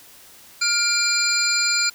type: tone cluster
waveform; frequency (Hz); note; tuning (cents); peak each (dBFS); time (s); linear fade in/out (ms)
sine; 1406 / 2372 / 4176 / 4814 / 7190; F6 / D7 / C8 / D8 / A8; +11 / +17 / -4 / +42 / +36; -24; 0.61-1.9; 10
effects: white hiss -47 dBFS RMS until 1.94 s